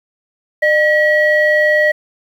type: tone pair together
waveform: sine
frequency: 605.5 / 1920 Hz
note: D#5 / B6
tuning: -47 / -49 cents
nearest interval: octave + minor sixth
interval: 1998 cents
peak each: -11 dBFS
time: 0.62-1.92 s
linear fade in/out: 10 ms
effects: tanh soft clip ceiling -4 dBFS + 7-bit